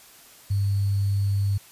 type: tone with sample-and-hold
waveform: sine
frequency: 99.5 Hz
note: G2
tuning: 26 cents sharp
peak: -20 dBFS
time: 0.5-1.58 s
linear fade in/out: 10 ms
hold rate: 4410 Hz
effects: white hiss -50 dBFS RMS until 1.71 s + resampled to 32000 Hz